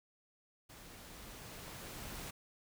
pink noise with level ramp, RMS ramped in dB -55 to -45 dBFS, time 0.69-2.31 s, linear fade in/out 10 ms, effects none

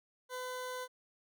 20% pulse tone, 505 Hz, B4, 39 cents sharp, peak -34 dBFS, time 0.29-0.88 s, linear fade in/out 50 ms, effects none

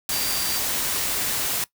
sine tone in noise, 4699 Hz, D8, in tune, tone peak -30 dBFS, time 0.12-0.59 s, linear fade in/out 2 ms, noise white, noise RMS -25 dBFS, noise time 0.09-1.64 s, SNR -8 dB, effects noise-tail reverb RT60 0.1 s tail -19 dB re dry

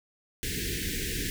pink band-stop noise, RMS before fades -32 dBFS, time 0.43-1.3 s, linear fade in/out 0 ms, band 460 to 1600 Hz, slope 96 dB/octave, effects none

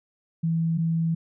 sine tone pair in turn, 164.3 / 164.3 Hz, E3 / E3, -5 / -5 cents, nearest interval unison, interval 0 cents, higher neither, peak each -21 dBFS, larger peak neither, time 0.43-0.78 / 0.78-1.15 s, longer second, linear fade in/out 10 ms, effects none

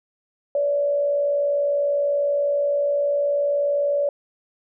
sine tone with frequency modulation, 574 Hz, D5, 40 cents flat, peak -18 dBFS, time 0.55-4.09 s, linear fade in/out 2 ms, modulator 59.6 Hz, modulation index 0.36, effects none

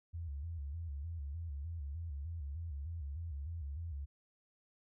sine tone with vibrato, 76.9 Hz, D#2, 20 cents flat, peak -39 dBFS, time 0.13-4.06 s, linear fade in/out 20 ms, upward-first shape square, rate 3.3 Hz, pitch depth 150 cents each way, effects none

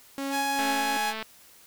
sawtooth tone with tremolo, 275 Hz, C#4, 14 cents flat, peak -25 dBFS, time 0.18-0.97 s, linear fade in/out 0 ms, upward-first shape sine, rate 2.5 Hz, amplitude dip 50%
sawtooth tone, 835 Hz, G#5, 9 cents sharp, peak -22 dBFS, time 0.3-1.14 s, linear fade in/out 50 ms
click train, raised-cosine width 0.3 ms, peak -19 dBFS, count 141, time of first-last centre 0.59-1.226 s, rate 220 Hz
effects white hiss -54 dBFS RMS until 1.66 s

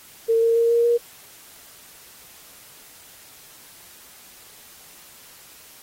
sine tone with pitch steps, 454.9 / 459.4 / 463.9 / 468.5 / 473.1 Hz, A#4 / A#4 / A#4 / A#4 / A#4, -42 / -25 / -8 / +9 / +26 cents, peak -15 dBFS, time 0.28-0.98 s, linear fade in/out 20 ms, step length 140 ms, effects white hiss -47 dBFS RMS until 5.82 s + AAC 48 kbps

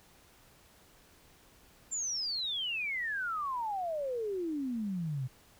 sine exponential sweep, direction down, 7390 to 123.47 Hz, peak -32 dBFS, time 1.91-5.28 s, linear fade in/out 20 ms, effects pink hiss -61 dBFS RMS until 5.59 s

